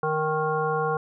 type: harmonic tone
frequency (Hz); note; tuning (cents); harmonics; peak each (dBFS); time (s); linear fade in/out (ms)
155.56; D#3; 0; 1 / 3 / 5 / 7 / 9; -31 / -26 / -29 / -29 / -32; 0.03-0.97; 2
effects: none